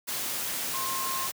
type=tone in noise; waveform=sine; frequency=1063 Hz; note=C6; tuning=27 cents sharp; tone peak=-32 dBFS; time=0.73-1.28 s; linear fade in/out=20 ms; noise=white; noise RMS=-32 dBFS; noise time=0.07-1.32 s; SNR=-3 dB; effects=high-pass 100 Hz 12 dB/octave